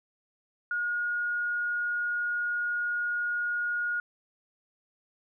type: tone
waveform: sine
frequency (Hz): 1437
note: F6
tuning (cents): +49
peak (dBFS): -27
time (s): 0.71-4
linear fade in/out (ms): 2
effects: none